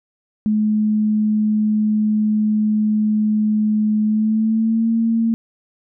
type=tone with pitch glide; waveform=sine; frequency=213.5 to 227.5 Hz; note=G#3 to A#3; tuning=+48 to -42 cents; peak=-14 dBFS; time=0.46-5.34 s; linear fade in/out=0 ms; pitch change=+110 cents; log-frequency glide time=4.04-4.89 s; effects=none